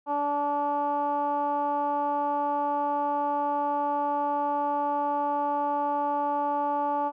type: tone with low-pass filter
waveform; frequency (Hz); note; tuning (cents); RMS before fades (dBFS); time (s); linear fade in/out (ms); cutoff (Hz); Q
15% pulse; 289.3; D4; -26; -27; 0.06-7.12; 50; 950; 5
effects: none